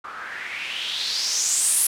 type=noise with low-pass filter sweep; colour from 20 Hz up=blue; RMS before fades=-25 dBFS; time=0.04-1.87 s; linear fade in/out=5 ms; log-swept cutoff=1200 to 11000 Hz; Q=4.6; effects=none